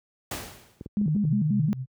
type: noise with exponential decay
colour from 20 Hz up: pink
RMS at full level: -30 dBFS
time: 0.31-0.87 s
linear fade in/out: 5 ms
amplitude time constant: 120 ms
type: clicks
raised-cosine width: 3 ms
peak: -24 dBFS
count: 6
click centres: 0.811 / 0.861 / 1.014 / 1.081 / 1.163 / 1.251 s
type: tone with vibrato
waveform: sine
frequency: 177.7 Hz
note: F3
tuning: 30 cents sharp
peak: -21 dBFS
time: 0.97-1.73 s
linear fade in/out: 0 ms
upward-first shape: square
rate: 5.6 Hz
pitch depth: 260 cents each way
type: tone with tremolo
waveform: sine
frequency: 130 Hz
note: C3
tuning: 11 cents flat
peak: -26 dBFS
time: 1.25-1.86 s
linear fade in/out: 50 ms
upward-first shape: sine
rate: 3.7 Hz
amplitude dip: 70%
effects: high-pass 60 Hz 12 dB/octave